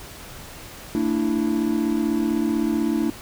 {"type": "chord", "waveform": "triangle", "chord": "A suspended fourth", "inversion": "none", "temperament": "equal with one note detuned", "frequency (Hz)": [225.1, 293.7, 329.6], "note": ["A3", "D4", "E4"], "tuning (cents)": [40, 0, 0], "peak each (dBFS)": -22, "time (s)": [0.95, 3.1], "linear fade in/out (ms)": 0, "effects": ["pink hiss -40 dBFS RMS until 3.21 s"]}